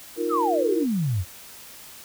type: chord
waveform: sine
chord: Eb suspended second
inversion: none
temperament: just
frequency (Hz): 311.1 / 350 / 466.7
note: Eb4 / F4 / Bb4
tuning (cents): 0 / +4 / +2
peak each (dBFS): -29 / -27 / -26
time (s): 0.16-0.86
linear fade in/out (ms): 50
type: exponential sweep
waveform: sine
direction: down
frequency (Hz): 1380 to 82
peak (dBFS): -21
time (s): 0.29-1.25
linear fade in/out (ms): 50
effects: white hiss -44 dBFS RMS until 2.04 s